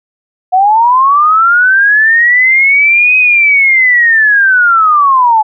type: linear two-way sweep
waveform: sine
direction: up then down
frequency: 722 to 2531 to 845 Hz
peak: -4 dBFS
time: 0.52-5.43 s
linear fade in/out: 20 ms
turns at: 3.17 s
effects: none